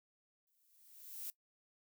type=noise with exponential growth; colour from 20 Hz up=violet; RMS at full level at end=-42 dBFS; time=0.47-1.3 s; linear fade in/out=1 ms; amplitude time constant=180 ms; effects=noise-tail reverb RT60 0.1 s tail -20 dB re dry